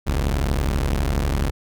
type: tone pair together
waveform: sawtooth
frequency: 40.68 / 69.3 Hz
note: E1 / C#2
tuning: -22 / 0 cents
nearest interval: major sixth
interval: 922 cents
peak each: -18 dBFS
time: 0.06-1.51 s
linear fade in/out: 20 ms
effects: none

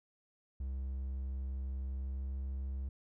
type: tone with pitch glide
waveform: triangle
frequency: 66.1 to 66.83 Hz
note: C2 to C2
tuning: +18 to +37 cents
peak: -34 dBFS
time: 0.6-2.89 s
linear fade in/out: 5 ms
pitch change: +19 cents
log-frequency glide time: 1.95-2.3 s
effects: none

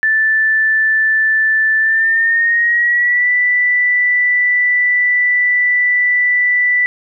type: tone with pitch glide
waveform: sine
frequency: 1760 to 1975.5 Hz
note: A6 to B6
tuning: 0 to 0 cents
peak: -10 dBFS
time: 0.03-6.86 s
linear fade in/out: 0 ms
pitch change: +200 cents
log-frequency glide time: 1.79-3.3 s
effects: none

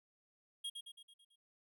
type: tone with echo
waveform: square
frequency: 3264 Hz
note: G#7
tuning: 31 cents flat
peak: -40 dBFS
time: 0.64-0.7 s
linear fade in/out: 10 ms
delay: 110 ms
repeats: 6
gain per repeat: -5 dB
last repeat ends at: 1.36 s
effects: none

